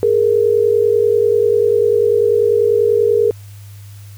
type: tone pair together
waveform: sine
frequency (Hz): 417.9 / 468.1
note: G#4 / A#4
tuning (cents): +11 / +7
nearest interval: major second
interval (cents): 196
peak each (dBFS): -13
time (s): 0.03-3.31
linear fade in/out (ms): 0
effects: added 101 Hz sine -33 dBFS peak until 4.17 s + white hiss -47 dBFS RMS until 4.17 s